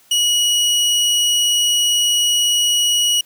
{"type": "tone pair together", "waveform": "square", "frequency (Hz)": [2917, 5799], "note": ["F#7", "F#8"], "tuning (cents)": [-25, -36], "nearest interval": "octave", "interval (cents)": 1189, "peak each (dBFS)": [-15, -21], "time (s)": [0.11, 3.21], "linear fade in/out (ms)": 5, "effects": ["white hiss -52 dBFS RMS until 3.25 s", "high-pass 100 Hz 12 dB/octave"]}